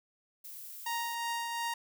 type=noise; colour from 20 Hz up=violet; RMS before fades=-46 dBFS; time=0.44-1.15 s; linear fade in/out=10 ms
type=tone with tremolo; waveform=sawtooth; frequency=934 Hz; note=A#5; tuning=3 cents sharp; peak=-28 dBFS; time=0.86-1.74 s; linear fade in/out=5 ms; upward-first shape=triangle; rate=2.8 Hz; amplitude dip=35%
effects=none